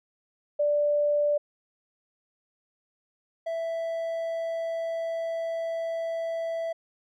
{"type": "tone pair in turn", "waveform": ["sine", "triangle"], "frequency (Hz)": [587.3, 660.7], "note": ["D5", "E5"], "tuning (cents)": [0, 4], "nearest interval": "major second", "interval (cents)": 204, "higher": "second", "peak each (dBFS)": [-21, -26], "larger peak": "first", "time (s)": [[0.59, 1.38], [3.46, 6.73]], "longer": "second", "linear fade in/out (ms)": 10, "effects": []}